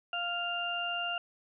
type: harmonic tone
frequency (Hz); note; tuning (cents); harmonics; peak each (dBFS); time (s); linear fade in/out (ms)
698.5; F5; 0; 1 / 2 / 4; -37 / -37 / -34; 0.13-1.18; 2
effects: none